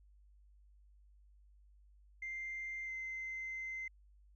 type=tone with pitch glide; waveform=sine; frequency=2093 to 2071 Hz; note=C7 to C7; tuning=0 to -18 cents; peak=-39 dBFS; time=2.22-3.88 s; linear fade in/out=5 ms; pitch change=-18 cents; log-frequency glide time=2.85-2.9 s; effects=tanh soft clip ceiling -36 dBFS + added 50 Hz sine -61 dBFS peak until 4.35 s